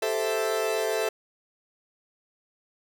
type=chord; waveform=40% pulse; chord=A minor seventh; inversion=third; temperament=equal; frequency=392 / 440 / 523.3 / 659.3 Hz; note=G4 / A4 / C5 / E5; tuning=0 / 0 / 0 / 0 cents; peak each=-33 / -27 / -32 / -29 dBFS; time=0.02-1.09 s; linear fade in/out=5 ms; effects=none